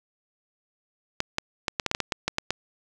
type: clicks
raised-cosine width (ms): 0.2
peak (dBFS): -7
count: 12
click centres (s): 1.204 / 1.384 / 1.682 / 1.798 / 1.863 / 1.914 / 1.949 / 2.003 / 2.122 / 2.28 / 2.384 / 2.506
effects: none